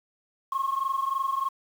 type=tone pair together; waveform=sine; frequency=1072.8 / 1096 Hz; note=C6 / C#6; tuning=+43 / -20 cents; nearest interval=unison; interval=37 cents; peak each=-26 / -28 dBFS; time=0.52-1.49 s; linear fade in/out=5 ms; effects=tanh soft clip ceiling -19 dBFS + 8-bit